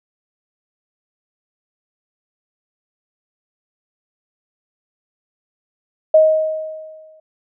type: tone with exponential decay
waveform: sine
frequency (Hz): 628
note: D#5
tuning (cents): +16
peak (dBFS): -5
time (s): 6.14-7.2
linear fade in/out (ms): 5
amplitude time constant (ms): 230
effects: none